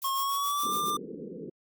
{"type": "noise with tremolo", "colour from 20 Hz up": "violet", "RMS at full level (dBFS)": -35, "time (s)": [0.02, 0.9], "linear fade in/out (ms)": 0, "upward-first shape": "sine", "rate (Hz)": 7.1, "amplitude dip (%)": 80}
{"type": "tone with pitch glide", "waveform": "square", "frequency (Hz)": [1080, 1191.4], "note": ["C#6", "D6"], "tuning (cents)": [-45, 24], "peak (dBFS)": -28, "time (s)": [0.04, 0.97], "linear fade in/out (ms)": 5, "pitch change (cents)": 169, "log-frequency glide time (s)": [0.15, 0.74]}
{"type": "band-pass noise", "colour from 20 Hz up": "white", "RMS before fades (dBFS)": -40, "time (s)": [0.63, 1.5], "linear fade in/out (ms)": 10, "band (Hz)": [150, 490], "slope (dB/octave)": 96}
{"effects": ["Opus 48 kbps"]}